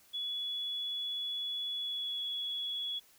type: tone with pitch glide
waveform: sine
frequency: 3396 to 3371 Hz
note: G#7 to G#7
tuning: +38 to +25 cents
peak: -34 dBFS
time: 0.13-3 s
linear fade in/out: 20 ms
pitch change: -13 cents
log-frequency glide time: 1.75-2.22 s
effects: white hiss -63 dBFS RMS until 3.18 s